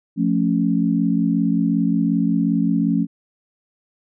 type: chord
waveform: sine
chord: F augmented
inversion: none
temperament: equal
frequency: 174.61 / 220 / 277.2 Hz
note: F3 / A3 / C#4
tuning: 0 / 0 / 0 cents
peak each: -20 dBFS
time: 0.16-3.07 s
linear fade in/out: 50 ms
effects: none